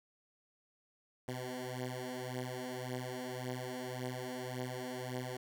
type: beating tone pair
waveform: 10% pulse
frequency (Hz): 125.3 / 127.1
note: B2 / C3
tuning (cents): +25 / -50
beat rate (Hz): 1.8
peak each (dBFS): -35 / -33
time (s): 1.28-5.37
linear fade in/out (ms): 5
effects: none